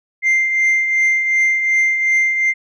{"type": "tone with tremolo", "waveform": "sine", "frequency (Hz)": 2093, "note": "C7", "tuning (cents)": 0, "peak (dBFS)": -8, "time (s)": [0.22, 2.54], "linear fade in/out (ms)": 50, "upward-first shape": "triangle", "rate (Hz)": 2.7, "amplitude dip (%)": 60, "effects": ["tanh soft clip ceiling -10 dBFS"]}